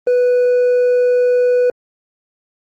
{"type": "tone with hard clipping", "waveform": "sine", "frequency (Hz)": 493.9, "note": "B4", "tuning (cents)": 0, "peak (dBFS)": -11, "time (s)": [0.07, 1.7], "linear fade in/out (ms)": 2, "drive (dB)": 2, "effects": ["Opus 24 kbps"]}